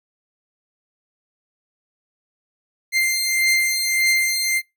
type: beating tone pair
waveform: sawtooth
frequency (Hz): 2093 / 2094.7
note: C7 / C7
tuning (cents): 0 / +1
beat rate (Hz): 1.7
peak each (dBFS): -19 / -15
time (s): 2.92-4.62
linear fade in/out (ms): 50
effects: noise-tail reverb RT60 0.2 s tail -24 dB re dry